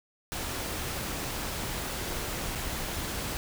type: noise with dropouts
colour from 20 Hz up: pink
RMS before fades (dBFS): -34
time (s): 0.32-3.37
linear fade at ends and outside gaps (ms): 0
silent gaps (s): 2.551-2.556
effects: none